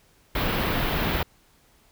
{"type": "band-stop noise", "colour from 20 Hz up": "pink", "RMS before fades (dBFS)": -25, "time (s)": [0.35, 1.23], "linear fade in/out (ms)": 5, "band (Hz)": [3800, 15000], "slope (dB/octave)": 24, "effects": ["pink hiss -60 dBFS RMS until 1.91 s"]}